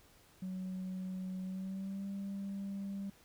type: tone with pitch glide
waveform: sine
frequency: 186.2 to 197.27 Hz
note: F#3 to G3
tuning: +11 to +11 cents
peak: -36 dBFS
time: 0.42-3.1 s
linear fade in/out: 5 ms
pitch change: +100 cents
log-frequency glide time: 1.43-2.06 s
effects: tanh soft clip ceiling -36 dBFS + pink hiss -64 dBFS RMS until 3.24 s